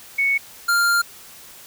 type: tone pair in turn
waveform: sine / square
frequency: 2217 / 1396.6 Hz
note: C#7 / F6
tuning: 0 / 0 cents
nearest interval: minor sixth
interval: 800 cents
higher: first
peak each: -16 dBFS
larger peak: neither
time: 0.18-0.38 / 0.68-1.02 s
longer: second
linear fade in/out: 10 ms
effects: white hiss -43 dBFS RMS until 1.66 s